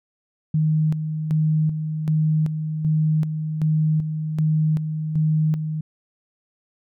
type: tone with tremolo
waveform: sine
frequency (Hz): 155.56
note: D#3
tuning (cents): 0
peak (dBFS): -16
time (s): 0.54-5.81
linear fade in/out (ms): 5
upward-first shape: square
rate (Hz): 1.3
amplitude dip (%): 55
effects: none